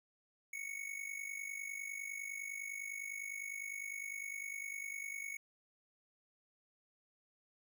square tone with amplitude modulation, 2217 Hz, C#7, in tune, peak -39 dBFS, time 0.53-5.37 s, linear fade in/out 5 ms, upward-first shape sine, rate 49.9 Hz, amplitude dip 75%, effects none

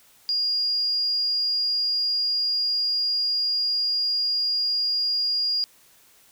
sine tone, 4839 Hz, D#8, 49 cents flat, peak -21 dBFS, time 0.29-5.64 s, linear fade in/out 0 ms, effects white hiss -56 dBFS RMS until 6.31 s

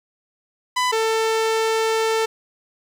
sawtooth tone pair in turn, 1000 / 445.4 Hz, B5 / A4, +21 / +21 cents, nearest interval octave + major second, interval 1400 cents, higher first, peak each -14 dBFS, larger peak neither, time 0.76-0.92 / 0.92-2.26 s, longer second, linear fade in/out 10 ms, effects low-pass 9000 Hz 12 dB/octave + 8-bit

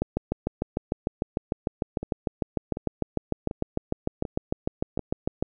two click trains, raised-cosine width 2 ms, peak -18 / -11 dBFS, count 5 / 37, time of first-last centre 2.03-4.993 / 0.02-5.425 s, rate 1.35 / 6.66 Hz, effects none

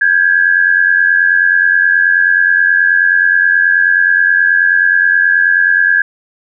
sine tone pair together, 1592.6 / 1682 Hz, G6 / G#6, +27 / +22 cents, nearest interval minor second, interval 95 cents, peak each -10 dBFS, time 0.01-6.02 s, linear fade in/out 5 ms, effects none

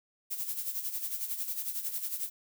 violet noise with tremolo, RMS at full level -33 dBFS, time 0.3-2.3 s, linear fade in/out 20 ms, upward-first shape sine, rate 11 Hz, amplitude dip 65%, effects none

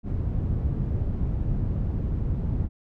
white low-pass noise, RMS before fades -26 dBFS, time 0.03-2.69 s, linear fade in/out 50 ms, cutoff 110 Hz, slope 12 dB/octave, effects none

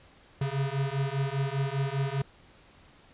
square beating tone pair, 134.9 / 139.9 Hz, C#3 / C#3, -47 / +16 cents, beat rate 5 Hz, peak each -31 / -31 dBFS, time 0.41-2.22 s, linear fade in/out 5 ms, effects pink hiss -57 dBFS RMS until 3.13 s + resampled to 8000 Hz

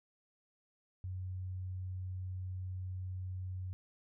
sine tone, 92.5 Hz, F#2, in tune, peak -38 dBFS, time 1.04-3.73 s, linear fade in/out 0 ms, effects none

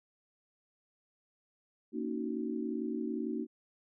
sine chord, D# minor seventh, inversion second, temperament just, 233.3 / 280 / 311.1 / 373.4 Hz, A#3 / C#4 / D#4 / F#4, +2 / +18 / 0 / +16 cents, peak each -37 / -40 / -38 / -40 dBFS, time 1.92-3.47 s, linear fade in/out 50 ms, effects none

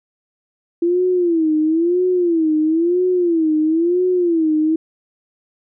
sine tone with vibrato, 336 Hz, E4, 33 cents sharp, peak -13 dBFS, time 0.82-4.76 s, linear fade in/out 5 ms, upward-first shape sine, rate 1 Hz, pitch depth 150 cents each way, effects none

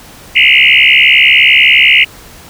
sine tone with frequency modulation, 2489 Hz, D#7, in tune, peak -3 dBFS, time 0.35-2.05 s, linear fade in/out 20 ms, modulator 68.5 Hz, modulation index 6.6, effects pink hiss -35 dBFS RMS until 2.49 s

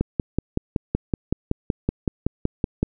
click train, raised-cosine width 3 ms, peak -7 dBFS, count 16, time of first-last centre 0.01-2.83 s, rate 5.32 Hz, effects none

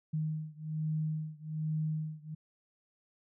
sine beating tone pair, 155.1 / 156.3 Hz, D#3 / D#3, -5 / +8 cents, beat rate 1.2 Hz, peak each -35 / -36 dBFS, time 0.13-2.35 s, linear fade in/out 10 ms, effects none

